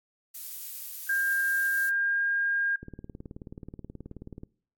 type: noise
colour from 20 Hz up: violet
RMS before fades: -38 dBFS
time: 0.34-1.9 s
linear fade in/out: 10 ms
type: tone with pitch glide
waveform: sine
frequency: 1602 to 1614.1 Hz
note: G6 to G#6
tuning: +37 to -50 cents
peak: -24 dBFS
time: 1.09-2.76 s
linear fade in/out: 5 ms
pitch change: +13 cents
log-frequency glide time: 1.86-2.21 s
type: click train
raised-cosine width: 3 ms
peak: -28 dBFS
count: 31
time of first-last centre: 2.83-4.434 s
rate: 18.7 Hz
effects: noise-tail reverb RT60 0.5 s tail -23 dB re dry + AAC 64 kbps